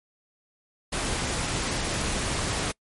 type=noise; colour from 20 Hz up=pink; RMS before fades=-28 dBFS; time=0.92-2.72 s; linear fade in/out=10 ms; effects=noise-tail reverb RT60 0.1 s tail -26 dB re dry + MP3 48 kbps